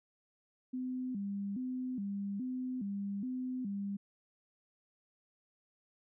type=tone with vibrato; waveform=sine; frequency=225.6 Hz; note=A3; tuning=44 cents sharp; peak=-35 dBFS; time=0.73-3.97 s; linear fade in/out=10 ms; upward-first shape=square; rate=1.2 Hz; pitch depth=210 cents each way; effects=none